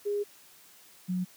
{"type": "tone pair in turn", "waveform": "sine", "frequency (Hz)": [410, 182.27], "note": ["G#4", "F#3"], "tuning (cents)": [-22, -26], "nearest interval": "octave + major second", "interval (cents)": 1404, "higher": "first", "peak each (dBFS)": -27, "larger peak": "neither", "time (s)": [[0.05, 0.24], [1.08, 1.25]], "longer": "first", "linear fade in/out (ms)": 20, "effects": ["white hiss -56 dBFS RMS until 1.36 s", "high-pass 100 Hz 12 dB/octave"]}